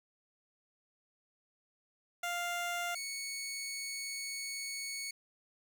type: tone pair in turn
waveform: 15% pulse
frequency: 698.5 / 2218 Hz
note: F5 / C#7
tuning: 0 / 0 cents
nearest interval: octave + minor sixth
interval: 2000 cents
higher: second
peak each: -28 / -32 dBFS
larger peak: first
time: 2.23-2.95 / 2.95-5.11 s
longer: second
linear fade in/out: 5 ms
effects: none